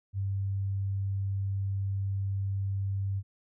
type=tone; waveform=sine; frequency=98 Hz; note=G2; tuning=in tune; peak=-28 dBFS; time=0.13-3.23 s; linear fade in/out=50 ms; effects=none